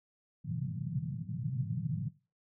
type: band-pass noise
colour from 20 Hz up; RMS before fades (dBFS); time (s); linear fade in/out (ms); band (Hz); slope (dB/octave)
white; -36; 0.44-2.09; 10; 110 to 170; 48
effects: noise-tail reverb RT60 0.3 s tail -18 dB re dry